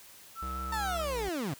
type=tone with vibrato; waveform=sine; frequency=1318.5 Hz; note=E6; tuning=in tune; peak=-36 dBFS; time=0.35-1.05 s; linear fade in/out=50 ms; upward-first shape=sine; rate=4.8 Hz; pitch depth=19 cents each way
type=tone with pitch glide; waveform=square; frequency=65.41 to 57.6 Hz; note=C2 to A#1; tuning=0 to -20 cents; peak=-38 dBFS; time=0.42-1.29 s; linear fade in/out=5 ms; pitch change=-220 cents; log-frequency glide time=1.09-1.18 s
type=linear sweep; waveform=30% pulse; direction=down; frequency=912 to 123.47 Hz; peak=-29 dBFS; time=0.72-1.54 s; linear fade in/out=5 ms
effects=white hiss -53 dBFS RMS until 1.59 s